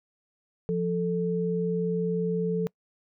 sine tone pair together, 174.39 / 440 Hz, F3 / A4, -2 / 0 cents, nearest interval octave + major third, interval 1602 cents, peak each -27 dBFS, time 0.69-2.67 s, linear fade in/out 0 ms, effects noise-tail reverb RT60 0.1 s tail -26 dB re dry

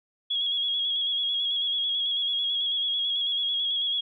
sine tone with vibrato, 3322 Hz, G#7, in tune, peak -24 dBFS, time 0.3-4.01 s, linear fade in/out 10 ms, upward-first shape square, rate 9.1 Hz, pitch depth 27 cents each way, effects none

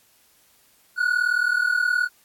triangle tone pair together, 1444.1 / 1483 Hz, F#6 / F#6, -42 / +4 cents, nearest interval unison, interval 46 cents, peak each -20 dBFS, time 0.96-2.09 s, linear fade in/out 50 ms, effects white hiss -59 dBFS RMS until 2.24 s + AAC 64 kbps

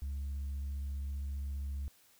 sine tone with vibrato, 69.6 Hz, C#2, 8 cents sharp, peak -33 dBFS, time 0.02-1.88 s, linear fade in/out 0 ms, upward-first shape triangle, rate 15 Hz, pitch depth 16 cents each way, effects tanh soft clip ceiling -34 dBFS + white hiss -65 dBFS RMS until 2.19 s

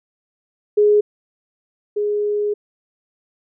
sine tone pair in turn, 417.1 / 415.4 Hz, G#4 / G#4, +7 / 0 cents, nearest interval unison, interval 7 cents, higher first, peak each -10 / -17 dBFS, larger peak first, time 0.77-1.01 / 1.96-2.54 s, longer second, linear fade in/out 10 ms, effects none

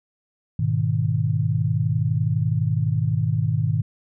sine chord, G# minor, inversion none, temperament equal, 103.83 / 123.47 / 155.56 Hz, G#2 / B2 / D#3, 0 / 0 / 0 cents, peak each -23 dBFS, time 0.59-3.82 s, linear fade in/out 5 ms, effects none

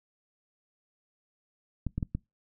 clicks, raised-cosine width 5 ms, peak -18 dBFS, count 4, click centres 1.867 / 1.98 / 2.028 / 2.15 s, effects noise-tail reverb RT60 0.2 s tail -24 dB re dry

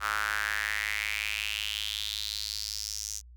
sawtooth tone with high-pass filter sweep, 105.4 Hz, G#2, 26 cents sharp, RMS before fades -33 dBFS, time 0-3.22 s, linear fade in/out 50 ms, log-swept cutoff 1300 to 6300 Hz, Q 4.7, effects added 60 Hz sine -48 dBFS peak until 3.36 s

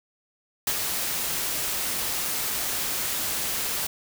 white noise with ADSR envelope, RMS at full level -23 dBFS, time 0.67-3.87 s, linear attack 4 ms, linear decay 49 ms, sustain -5 dB, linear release 6 ms, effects none

